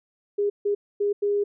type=tone bursts at uneven times; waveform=sine; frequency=408.2 Hz; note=G#4; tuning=30 cents flat; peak=-20 dBFS; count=4; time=0.38-0.5 / 0.65-0.75 / 1-1.13 / 1.22-1.44 s; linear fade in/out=10 ms; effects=none